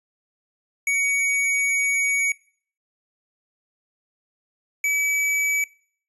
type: tone pair in turn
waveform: square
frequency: 2248 / 2289 Hz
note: C#7 / D7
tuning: +24 / -45 cents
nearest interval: unison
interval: 31 cents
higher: second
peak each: -20 / -20 dBFS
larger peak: neither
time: 0.87-2.32 / 4.84-5.64 s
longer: first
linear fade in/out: 2 ms
effects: noise-tail reverb RT60 0.5 s tail -22 dB re dry + resampled to 32000 Hz